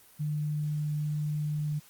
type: tone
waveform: sine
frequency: 150.2 Hz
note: D3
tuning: 39 cents sharp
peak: -28 dBFS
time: 0.19-1.8 s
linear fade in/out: 20 ms
effects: white hiss -57 dBFS RMS until 1.89 s + Opus 32 kbps